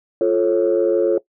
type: chord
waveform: sine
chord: F augmented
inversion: none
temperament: just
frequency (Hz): 349.2 / 436.5 / 545.7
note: F4 / A4 / C#5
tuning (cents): 0 / -14 / -27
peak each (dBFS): -17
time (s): 0.21-1.18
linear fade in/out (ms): 2
effects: noise-tail reverb RT60 0.1 s tail -19 dB re dry + tanh soft clip ceiling -7 dBFS